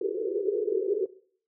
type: band-pass noise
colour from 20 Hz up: pink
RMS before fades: -28 dBFS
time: 0.01-1.06 s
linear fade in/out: 5 ms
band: 360 to 470 Hz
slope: 96 dB/octave
effects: noise-tail reverb RT60 0.5 s tail -17 dB re dry